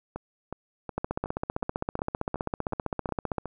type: two click trains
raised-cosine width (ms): 1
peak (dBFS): -14 / -20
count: 38 / 10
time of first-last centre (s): 0.98-3.383 / 0.16-3.457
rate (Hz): 15.4 / 2.73
effects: none